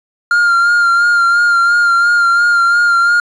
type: tone with vibrato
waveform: triangle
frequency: 1400 Hz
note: F6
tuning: 4 cents sharp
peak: -6 dBFS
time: 0.31-3.2 s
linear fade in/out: 2 ms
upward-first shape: sine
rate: 2.9 Hz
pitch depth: 28 cents each way
effects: resampled to 24000 Hz + 7-bit